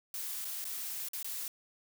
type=noise with dropouts; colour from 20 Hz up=blue; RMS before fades=-39 dBFS; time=0.14-1.48 s; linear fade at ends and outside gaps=1 ms; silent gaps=0.446-0.451 / 0.643-0.652 / 1.086-1.133 / 1.228-1.245 s; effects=none